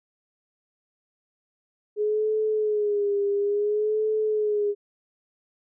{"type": "tone with vibrato", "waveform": "sine", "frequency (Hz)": 417.6, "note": "G#4", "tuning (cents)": 10, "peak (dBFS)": -21, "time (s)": [1.96, 4.75], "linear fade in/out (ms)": 50, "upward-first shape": "sine", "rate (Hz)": 0.58, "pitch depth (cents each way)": 62, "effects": []}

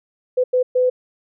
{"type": "tone bursts at uneven times", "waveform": "sine", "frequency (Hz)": 504, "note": "B4", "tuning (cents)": 35, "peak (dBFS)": -13, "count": 3, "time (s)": [[0.37, 0.44], [0.53, 0.63], [0.75, 0.9]], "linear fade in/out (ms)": 10, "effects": []}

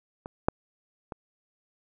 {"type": "clicks", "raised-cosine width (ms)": 1, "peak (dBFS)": [-23, -7, -22], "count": 3, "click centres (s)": [0.259, 0.485, 1.122], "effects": []}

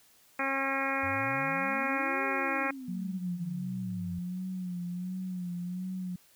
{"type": "harmonic tone", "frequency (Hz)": 271.2, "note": "C#4", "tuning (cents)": -38, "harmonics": [1, 2, 3, 4, 5, 6, 7, 8, 9], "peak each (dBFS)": [-37, -37, -37, -37, -37, -37, -37, -37, -37], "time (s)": [0.39, 2.71], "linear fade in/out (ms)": 5}
{"type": "exponential two-way sweep", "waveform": "sine", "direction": "up then down", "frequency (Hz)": [88.3, 403.7, 88.3], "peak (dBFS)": -39, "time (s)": [1.03, 4.19], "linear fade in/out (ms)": 5, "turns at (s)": 2.25}
{"type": "tone with vibrato", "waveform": "sine", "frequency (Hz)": 180.9, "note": "F#3", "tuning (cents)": -39, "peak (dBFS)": -33, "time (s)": [2.88, 6.16], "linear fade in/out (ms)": 5, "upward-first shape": "sine", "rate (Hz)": 1.4, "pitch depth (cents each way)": 53}
{"effects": ["white hiss -62 dBFS RMS until 6.35 s"]}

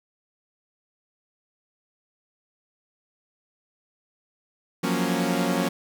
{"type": "chord", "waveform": "sawtooth", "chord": "Gb major seventh", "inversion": "third", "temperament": "equal", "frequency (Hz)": [174.61, 185, 233.1, 277.2], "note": ["F3", "Gb3", "Bb3", "Db4"], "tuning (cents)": [0, 0, 0, 0], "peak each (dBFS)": -24, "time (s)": [4.83, 5.69], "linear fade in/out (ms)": 10, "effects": ["9-bit"]}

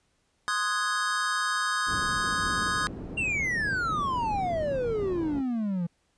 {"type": "chord", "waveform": "square", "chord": "Ab dominant seventh", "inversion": "first", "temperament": "equal", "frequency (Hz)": [1046.5, 1244.5, 1480, 1661.2], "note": ["C6", "Eb6", "Gb6", "Ab6"], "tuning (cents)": [0, 0, 0, 0], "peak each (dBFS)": [-35, -30, -34, -31], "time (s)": [0.48, 2.87], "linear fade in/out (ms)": 0}
{"type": "low-pass noise", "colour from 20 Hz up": "white", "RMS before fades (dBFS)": -37, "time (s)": [1.86, 5.43], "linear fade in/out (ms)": 50, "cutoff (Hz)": 260, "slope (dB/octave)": 12}
{"type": "exponential sweep", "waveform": "triangle", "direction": "down", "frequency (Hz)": [2794, 166.3], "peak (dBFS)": -24, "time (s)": [3.17, 5.87], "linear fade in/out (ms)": 10}
{"effects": ["pink hiss -71 dBFS RMS until 6.17 s", "resampled to 22050 Hz"]}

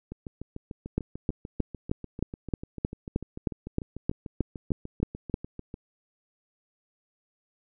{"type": "two click trains", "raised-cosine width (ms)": 3, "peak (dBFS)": [-24, -12], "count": [39, 15], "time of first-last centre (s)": [[0.12, 5.741], [0.98, 5.341]], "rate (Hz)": [6.76, 3.21], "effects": []}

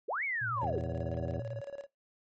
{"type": "linear two-way sweep", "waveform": "sine", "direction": "up then down", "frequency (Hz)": [330.8, 2284, 330.8], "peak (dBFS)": -31, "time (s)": [0.08, 0.79], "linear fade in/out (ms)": 10, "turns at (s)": 0.24}
{"type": "tone with vibrato", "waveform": "sine", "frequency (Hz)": 116.8, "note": "A#2", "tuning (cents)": 4, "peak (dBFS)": -38, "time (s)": [0.41, 1.61], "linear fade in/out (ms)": 10, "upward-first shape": "sine", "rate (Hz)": 11, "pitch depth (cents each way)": 91}
{"type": "tone with tremolo", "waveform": "triangle", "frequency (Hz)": 561, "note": "C#5", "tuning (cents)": 21, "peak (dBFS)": -35, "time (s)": [0.56, 1.87], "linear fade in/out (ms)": 50, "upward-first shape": "square", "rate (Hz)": 18, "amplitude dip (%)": 80}
{"type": "harmonic tone", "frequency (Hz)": 82.6, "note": "E2", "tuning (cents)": 4, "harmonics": [1, 2, 3, 4, 5, 6, 7, 8, 9], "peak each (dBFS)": [-39, -42, -44, -45, -46, -47, -47, -48, -49], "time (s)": [0.62, 1.4], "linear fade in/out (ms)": 5}
{"effects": ["noise-tail reverb RT60 0.2 s tail -22 dB re dry", "MP3 32 kbps"]}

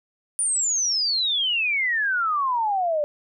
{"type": "exponential sweep", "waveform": "sine", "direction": "down", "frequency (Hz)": [9560, 577], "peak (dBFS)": -20, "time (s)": [0.39, 3.04], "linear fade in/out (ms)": 0, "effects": []}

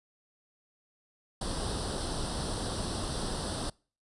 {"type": "noise with comb filter", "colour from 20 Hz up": "pink", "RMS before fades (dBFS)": -34, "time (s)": [1.41, 3.7], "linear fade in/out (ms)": 5, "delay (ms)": 0.22, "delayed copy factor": 0.8, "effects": ["noise-tail reverb RT60 0.4 s tail -26 dB re dry", "resampled to 24000 Hz"]}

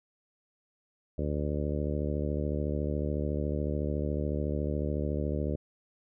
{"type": "harmonic tone", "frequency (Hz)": 73.9, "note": "D2", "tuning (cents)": 11, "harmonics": [1, 2, 3, 4, 5, 6, 7, 8], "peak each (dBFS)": [-32, -35, -37, -38, -39, -40, -40, -41], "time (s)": [1.18, 5.56], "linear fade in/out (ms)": 5, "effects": []}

